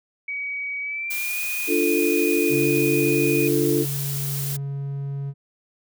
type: tone with pitch glide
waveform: sine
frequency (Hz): 2265 to 2470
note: C#7 to D#7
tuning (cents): +37 to -13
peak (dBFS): -26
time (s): 0.28-3.48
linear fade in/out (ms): 5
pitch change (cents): +150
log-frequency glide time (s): 0.81-1.4
type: noise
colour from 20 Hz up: blue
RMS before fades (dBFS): -30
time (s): 1.1-4.57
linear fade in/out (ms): 10
type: chord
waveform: sine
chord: D minor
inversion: none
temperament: equal with one note detuned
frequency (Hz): 293.7 / 346.6 / 440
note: D4 / F4 / A4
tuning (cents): 0 / -13 / 0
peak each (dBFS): -23 / -22 / -23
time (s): 1.67-3.86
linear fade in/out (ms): 50
type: tone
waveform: triangle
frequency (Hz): 139.4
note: C#3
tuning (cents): +10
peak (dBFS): -24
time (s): 2.49-5.34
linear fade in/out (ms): 50
effects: none